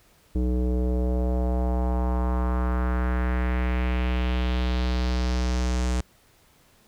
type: tone with low-pass filter sweep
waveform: square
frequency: 62 Hz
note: B1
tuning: 7 cents sharp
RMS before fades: -24 dBFS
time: 0.35-6.01 s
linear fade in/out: 5 ms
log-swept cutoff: 360 to 7700 Hz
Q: 2.2
effects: pink hiss -59 dBFS RMS until 6.87 s